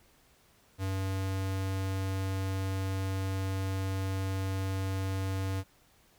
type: tone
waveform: square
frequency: 95.8 Hz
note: G2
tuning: 39 cents flat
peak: -31 dBFS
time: 0.78-5.64 s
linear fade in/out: 50 ms
effects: pink hiss -64 dBFS RMS until 6.18 s